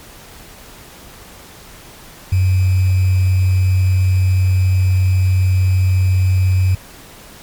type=tone with sample-and-hold; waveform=sine; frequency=93 Hz; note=F#2; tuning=9 cents sharp; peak=-10 dBFS; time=2.32-6.75 s; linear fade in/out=5 ms; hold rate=2450 Hz; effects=pink hiss -39 dBFS RMS until 7.42 s + MP3 96 kbps